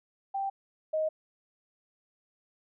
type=tone pair in turn; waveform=sine; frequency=784 / 626 Hz; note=G5 / D#5; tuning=0 / +10 cents; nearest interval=major third; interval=390 cents; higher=first; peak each=-29 / -26 dBFS; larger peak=second; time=0.34-0.5 / 0.93-1.09 s; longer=neither; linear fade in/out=10 ms; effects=none